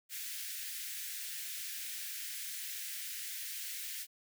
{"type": "high-pass noise", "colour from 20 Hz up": "white", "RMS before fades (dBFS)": -42, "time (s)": [0.09, 4.07], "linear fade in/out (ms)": 50, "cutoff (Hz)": 1600, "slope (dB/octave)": 48, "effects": []}